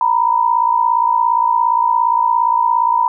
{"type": "tone pair together", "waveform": "sine", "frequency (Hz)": [930.5, 987.8], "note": ["A#5", "B5"], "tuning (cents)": [-3, 0], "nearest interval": "minor second", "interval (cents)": 103, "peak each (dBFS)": -14, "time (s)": [0.01, 3.08], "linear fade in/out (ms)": 2, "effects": []}